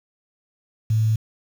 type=tone with quantisation; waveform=sine; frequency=110 Hz; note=A2; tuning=in tune; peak=-16 dBFS; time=0.9-1.16 s; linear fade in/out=5 ms; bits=7; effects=none